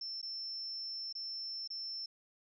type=tone with dropouts; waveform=sine; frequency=5350 Hz; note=E8; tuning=25 cents sharp; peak=-39 dBFS; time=0.01-2.06 s; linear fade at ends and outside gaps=5 ms; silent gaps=0.216-0.227 / 1.127-1.151 / 1.676-1.702 s; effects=none